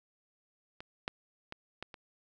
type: clicks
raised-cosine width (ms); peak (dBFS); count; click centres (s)
0.3; -28 / -17 / -25 / -23 / -30; 5; 0.805 / 1.079 / 1.524 / 1.826 / 1.942
effects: none